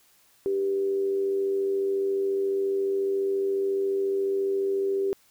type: tone with amplitude modulation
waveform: sine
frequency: 392 Hz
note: G4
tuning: in tune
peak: -21 dBFS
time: 0.46-5.13 s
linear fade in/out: 0 ms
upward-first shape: sine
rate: 94.3 Hz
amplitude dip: 40%
effects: white hiss -61 dBFS RMS until 5.3 s